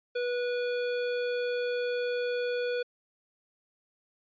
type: tone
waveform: square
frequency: 489 Hz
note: B4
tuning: 17 cents flat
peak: -29 dBFS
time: 0.15-2.83 s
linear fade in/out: 10 ms
effects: resampled to 11025 Hz